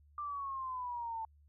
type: exponential sweep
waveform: sine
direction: down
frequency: 1190 to 885 Hz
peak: -37 dBFS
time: 0.18-1.25 s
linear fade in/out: 2 ms
effects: added 73 Hz sine -61 dBFS peak until 1.48 s